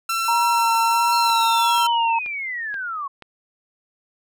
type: tone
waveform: sawtooth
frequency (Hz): 1347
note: E6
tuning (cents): +37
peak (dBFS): -17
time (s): 0.09-1.87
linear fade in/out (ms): 5
type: tone with vibrato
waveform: sine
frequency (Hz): 932.3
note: A#5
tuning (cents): 0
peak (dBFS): -17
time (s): 0.28-2.19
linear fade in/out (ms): 5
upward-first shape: sine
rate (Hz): 1.5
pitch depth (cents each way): 29
type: linear sweep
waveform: sine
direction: down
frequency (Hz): 4301 to 1076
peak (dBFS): -25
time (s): 1.12-3.08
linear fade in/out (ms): 10
type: click train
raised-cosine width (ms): 0.3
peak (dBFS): -23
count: 5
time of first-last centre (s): 1.3-3.223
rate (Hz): 2.08
effects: none